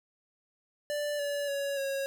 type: tone with pitch steps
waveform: square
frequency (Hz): 587.3 / 573.9 / 560.8 / 548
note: D5 / D5 / C#5 / C#5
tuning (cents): 0 / -40 / +20 / -20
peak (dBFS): -31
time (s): 0.9-2.06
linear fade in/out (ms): 0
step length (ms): 290
effects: none